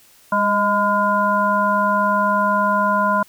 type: harmonic tone with a mistuned harmonic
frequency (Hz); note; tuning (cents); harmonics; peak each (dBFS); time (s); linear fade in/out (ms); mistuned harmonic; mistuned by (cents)
202.9; G#3; -40; 1 / 3 / 5 / 7; -23 / -22 / -17 / -22; 0.32-3.23; 5; 3; +50
effects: white hiss -51 dBFS RMS until 3.28 s